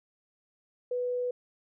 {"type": "tone", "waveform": "sine", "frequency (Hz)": 493.9, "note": "B4", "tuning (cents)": 0, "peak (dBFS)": -28, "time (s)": [0.91, 1.31], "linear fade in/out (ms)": 5, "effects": []}